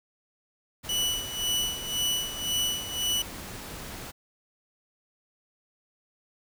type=noise; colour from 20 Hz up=pink; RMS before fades=-40 dBFS; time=0.83-4.12 s; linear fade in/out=20 ms
type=tone with tremolo; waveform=sawtooth; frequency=2960 Hz; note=F#7; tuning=in tune; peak=-21 dBFS; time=0.89-3.22 s; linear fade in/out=2 ms; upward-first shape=sine; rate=1.9 Hz; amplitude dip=75%
effects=none